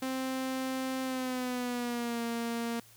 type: tone with pitch glide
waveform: sawtooth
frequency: 261.6 to 233.1 Hz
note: C4 to A#3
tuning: 0 to 0 cents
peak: -28 dBFS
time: 0.02-2.8 s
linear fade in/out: 5 ms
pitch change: -200 cents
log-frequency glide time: 1.03-2.22 s
effects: added 111 Hz sine -63 dBFS peak until 2.96 s + white hiss -58 dBFS RMS until 2.96 s